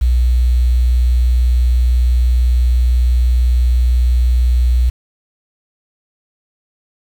sine tone with quantisation, 61 Hz, B1, 21 cents flat, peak -9 dBFS, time 0.01-4.9 s, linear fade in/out 10 ms, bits 6, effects none

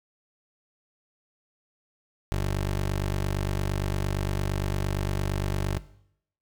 20% pulse tone, 48.73 Hz, G1, 10 cents flat, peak -20 dBFS, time 2.32-5.78 s, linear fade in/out 0 ms, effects noise-tail reverb RT60 0.7 s tail -17 dB re dry

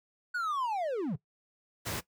triangle linear sweep, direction down, 1493 to 122.1 Hz, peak -28 dBFS, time 0.34-1.16 s, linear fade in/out 10 ms
pink noise, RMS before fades -35 dBFS, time 1.85-2.01 s, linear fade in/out 20 ms
effects noise-tail reverb RT60 0.1 s tail -17 dB re dry + high-pass 80 Hz 12 dB/octave

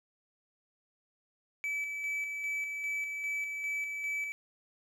triangle tone with tremolo, 2301 Hz, D7, 36 cents flat, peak -30 dBFS, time 1.64-4.32 s, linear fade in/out 0 ms, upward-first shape square, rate 2.5 Hz, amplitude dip 35%, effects none

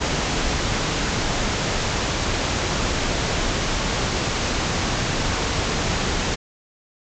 pink low-pass noise, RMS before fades -23 dBFS, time 0-6.36 s, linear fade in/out 20 ms, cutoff 7400 Hz, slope 96 dB/octave, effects none

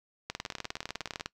two click trains, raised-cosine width 0.2 ms, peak -24 / -16 dBFS, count 15 / 20, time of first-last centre 0.4-1.259 / 0.3-1.26 s, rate 16.3 / 19.8 Hz, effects noise-tail reverb RT60 0.1 s tail -22 dB re dry

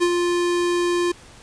square tone with ADSR envelope, 350 Hz, F4, 4 cents sharp, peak -15 dBFS, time 0-1.12 s, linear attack 26 ms, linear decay 60 ms, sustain -4 dB, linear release 7 ms, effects pink hiss -46 dBFS RMS until 1.42 s + resampled to 22050 Hz

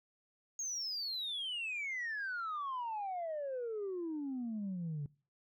sine exponential sweep, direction down, 6610 to 140 Hz, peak -35 dBFS, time 0.59-5.06 s, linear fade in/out 2 ms, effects noise-tail reverb RT60 0.4 s tail -23 dB re dry + tanh soft clip ceiling -34 dBFS

